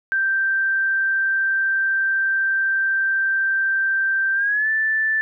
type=tone with pitch glide; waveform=sine; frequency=1568 to 1760 Hz; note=G6 to A6; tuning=0 to 0 cents; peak=-17 dBFS; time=0.12-5.21 s; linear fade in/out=0 ms; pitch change=+200 cents; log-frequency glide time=4.34-4.69 s; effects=none